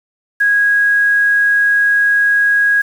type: tone with quantisation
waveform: sine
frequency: 1650 Hz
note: G#6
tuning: 12 cents flat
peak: -9 dBFS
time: 0.4-2.82 s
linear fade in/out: 10 ms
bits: 6
effects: none